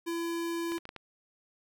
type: tone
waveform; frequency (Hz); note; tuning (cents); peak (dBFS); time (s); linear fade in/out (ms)
square; 336.9; E4; +38; -32; 0.06-0.79; 20
type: clicks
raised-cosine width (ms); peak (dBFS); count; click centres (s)
0.3; -26; 5; 0.72 / 0.781 / 0.854 / 0.891 / 0.963
effects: none